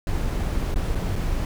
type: noise with dropouts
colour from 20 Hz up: brown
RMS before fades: -24 dBFS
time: 0.07-1.45 s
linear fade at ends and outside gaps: 1 ms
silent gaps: 0.743-0.759 / 0.95-0.954 / 1.156-1.16 s
effects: none